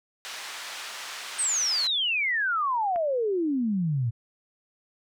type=band-pass noise; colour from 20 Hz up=pink; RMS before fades=-38 dBFS; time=0.25-1.87 s; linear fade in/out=0 ms; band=1200 to 6800 Hz; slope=12 dB/octave
type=exponential sweep; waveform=sine; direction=down; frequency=8740 to 110.5 Hz; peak=-23 dBFS; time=1.38-4.11 s; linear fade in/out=20 ms
type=click; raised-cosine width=0.5 ms; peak=-25 dBFS; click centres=2.96 s
effects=none